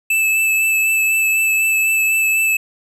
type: tone with vibrato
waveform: square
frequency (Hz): 2625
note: E7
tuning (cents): -8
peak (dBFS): -14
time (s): 0.1-2.57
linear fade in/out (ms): 5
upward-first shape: sine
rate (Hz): 4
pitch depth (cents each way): 14
effects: none